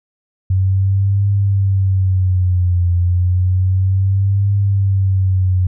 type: tone with vibrato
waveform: sine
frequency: 93.8 Hz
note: F#2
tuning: 24 cents sharp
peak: -11 dBFS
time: 0.5-5.67 s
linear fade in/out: 5 ms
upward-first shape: triangle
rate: 0.31 Hz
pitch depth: 120 cents each way
effects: none